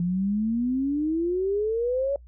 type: exponential sweep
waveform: sine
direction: up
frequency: 170.8 to 570 Hz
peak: -22 dBFS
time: 0-2.16 s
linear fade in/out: 2 ms
effects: noise-tail reverb RT60 0.1 s tail -24 dB re dry + added 60 Hz sine -45 dBFS peak until 2.27 s